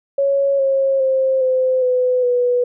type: tone with pitch steps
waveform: sine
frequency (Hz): 554.4 / 541.1 / 528.1 / 515.5 / 503.1 / 491.1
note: C#5 / C#5 / C5 / C5 / B4 / B4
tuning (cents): 0 / -42 / +16 / -26 / +32 / -10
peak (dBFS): -13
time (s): 0.18-2.64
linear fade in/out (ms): 5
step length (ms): 410
effects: none